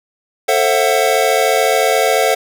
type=chord; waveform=square; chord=F# half-diminished seventh; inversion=first; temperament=just; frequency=444 / 532.8 / 666 / 740 Hz; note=A4 / C5 / E5 / F#5; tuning=+16 / +31 / +18 / 0 cents; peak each=-18 dBFS; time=0.48-2.35 s; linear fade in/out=10 ms; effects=none